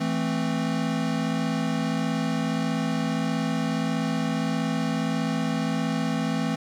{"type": "chord", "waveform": "square", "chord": "A minor", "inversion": "second", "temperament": "equal", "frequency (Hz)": [164.81, 220, 261.6], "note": ["E3", "A3", "C4"], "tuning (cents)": [0, 0, 0], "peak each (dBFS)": -29, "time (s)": [0, 6.56], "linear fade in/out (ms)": 10, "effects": ["low-pass 7000 Hz 12 dB/octave", "9-bit"]}